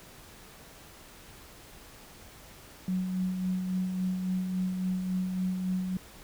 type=tone with tremolo; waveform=sine; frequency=185 Hz; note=F#3; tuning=in tune; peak=-26 dBFS; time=2.88-5.97 s; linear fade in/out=2 ms; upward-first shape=sine; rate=3.6 Hz; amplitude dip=40%; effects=pink hiss -51 dBFS RMS until 6.23 s